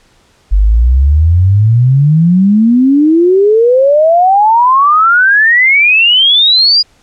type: exponential sweep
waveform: sine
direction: up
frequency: 46.83 to 4928 Hz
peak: -4 dBFS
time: 0.51-6.83 s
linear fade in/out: 20 ms
effects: pink hiss -49 dBFS RMS until 7.02 s + low-pass 8000 Hz 12 dB/octave